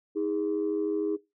sine tone pair together, 316.9 / 410.1 Hz, D#4 / G#4, +32 / -22 cents, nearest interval major third, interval 446 cents, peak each -28 dBFS, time 0.15-1.17 s, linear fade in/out 20 ms, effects noise-tail reverb RT60 0.2 s tail -18 dB re dry + tanh soft clip ceiling -20 dBFS

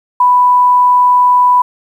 sine tone, 990 Hz, B5, 4 cents sharp, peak -5 dBFS, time 0.2-1.62 s, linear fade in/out 5 ms, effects 7-bit

